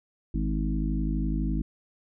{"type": "harmonic tone with a mistuned harmonic", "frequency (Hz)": 51.91, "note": "G#1", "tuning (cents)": 0, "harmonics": [1, 3, 4, 5, 6], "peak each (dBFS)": [-27, -32, -33, -34, -35], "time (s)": [0.34, 1.62], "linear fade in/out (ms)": 5, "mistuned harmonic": 6, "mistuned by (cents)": 22, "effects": []}